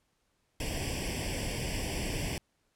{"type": "noise with comb filter", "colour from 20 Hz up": "pink", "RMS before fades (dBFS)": -34, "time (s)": [0.6, 2.38], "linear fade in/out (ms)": 2, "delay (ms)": 0.38, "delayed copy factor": 0.95, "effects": ["pink hiss -75 dBFS RMS until 2.75 s", "low-pass 11000 Hz 12 dB/octave"]}